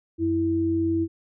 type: tone pair together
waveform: sine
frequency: 92.27 / 328.8 Hz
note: F#2 / E4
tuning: -4 / -4 cents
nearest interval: octave + minor seventh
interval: 2200 cents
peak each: -29 / -21 dBFS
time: 0.18-1.08 s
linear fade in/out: 50 ms
effects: none